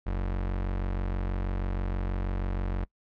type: tone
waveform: 35% pulse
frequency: 46.25 Hz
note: F#1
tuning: in tune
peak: -26 dBFS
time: 0.06-2.85 s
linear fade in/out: 10 ms
effects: noise-tail reverb RT60 0.1 s tail -24 dB re dry + low-pass 2000 Hz 12 dB/octave